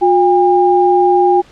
sine tone pair together, 358.9 / 805.7 Hz, F4 / G5, +47 / +47 cents, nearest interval octave + major second, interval 1400 cents, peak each -10 dBFS, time 0.01-1.42 s, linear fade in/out 20 ms, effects pink hiss -44 dBFS RMS until 1.51 s + low-pass 5000 Hz 12 dB/octave

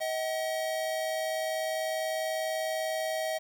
square tone pair together, 636 / 756.3 Hz, D#5 / F#5, +38 / +38 cents, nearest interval minor third, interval 300 cents, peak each -31 / -37 dBFS, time 0-3.39 s, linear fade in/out 20 ms, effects 9-bit

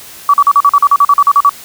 sine tone bursts, 1144 Hz, D6, 46 cents flat, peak -3 dBFS, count 14, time 0.29-1.494 s, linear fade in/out 2 ms, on 47 ms, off 42 ms, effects white hiss -33 dBFS RMS until 1.64 s

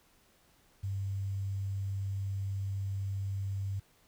sine tone with quantisation, 98 Hz, G2, in tune, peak -32 dBFS, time 0.83-3.8 s, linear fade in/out 10 ms, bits 10, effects pink hiss -66 dBFS RMS until 4.07 s

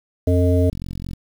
harmonic tone, 89.1 Hz, F2, 35 cents sharp, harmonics 1 / 3 / 5 / 7, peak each -15 / -20 / -22 / -23 dBFS, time 0.27-0.7 s, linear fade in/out 5 ms
click train, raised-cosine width 5 ms, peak -18 dBFS, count 19, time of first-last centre 0.73-1.134 s, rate 44.6 Hz
effects 7-bit

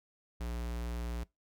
square tone, 59 Hz, A#1, 22 cents sharp, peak -36 dBFS, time 0.4-1.24 s, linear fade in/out 10 ms, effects noise-tail reverb RT60 0.2 s tail -23 dB re dry

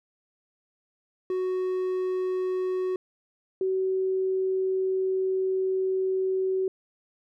triangle / sine tone pair in turn, 370.2 / 378 Hz, F#4 / F#4, +1 / +37 cents, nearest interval unison, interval 36 cents, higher second, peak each -23 dBFS, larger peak neither, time 1.3-2.96 / 3.61-6.68 s, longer second, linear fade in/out 2 ms, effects none

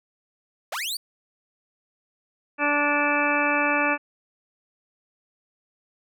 sawtooth linear sweep, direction up, 485.9 to 4761 Hz, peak -24 dBFS, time 0.72-0.97 s, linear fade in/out 5 ms
harmonic tone, 291.4 Hz, D4, 13 cents flat, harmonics 1 / 2 / 3 / 4 / 5 / 6 / 8 / 9, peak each -28 / -28 / -28 / -28 / -28 / -28 / -28 / -28 dBFS, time 2.58-3.98 s, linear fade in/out 50 ms
effects none

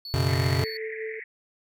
triangle tone, 4435 Hz, C#8, in tune, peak -34 dBFS, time 0.05-0.77 s, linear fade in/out 2 ms
square chord, F# suspended fourth, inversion none, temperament just, 92.5 / 123.33 / 138.75 Hz, F#2 / B2 / C#3, 0 / -2 / +2 cents, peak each -27 dBFS, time 0.14-0.64 s, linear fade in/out 0 ms
pink band-pass noise, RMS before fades -39 dBFS, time 0.28-1.24 s, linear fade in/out 5 ms, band 1800 to 2200 Hz, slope 96 dB/octave
sine tone with tremolo, 440 Hz, A4, in tune, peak -30 dBFS, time 0.59-1.2 s, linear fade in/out 10 ms, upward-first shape sine, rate 4.9 Hz, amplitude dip 50%
effects none

